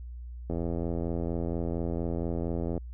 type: click train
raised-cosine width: 2 ms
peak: -19 dBFS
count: 193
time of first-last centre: 0.5-2.778 s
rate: 84.3 Hz
effects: added 60 Hz sine -38 dBFS peak until 2.93 s